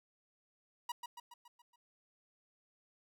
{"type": "tone with echo", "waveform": "45% pulse", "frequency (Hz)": 961, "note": "B5", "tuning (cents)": -48, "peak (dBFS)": -37, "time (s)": [0.89, 0.92], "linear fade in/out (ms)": 5, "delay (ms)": 140, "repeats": 6, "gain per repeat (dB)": -5, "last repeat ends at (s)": 1.76, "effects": []}